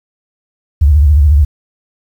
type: tone with vibrato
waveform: sine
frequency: 73.42 Hz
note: D2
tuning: in tune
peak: -4 dBFS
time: 0.81-1.45 s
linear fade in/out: 10 ms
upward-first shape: sine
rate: 14 Hz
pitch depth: 150 cents each way
effects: 7-bit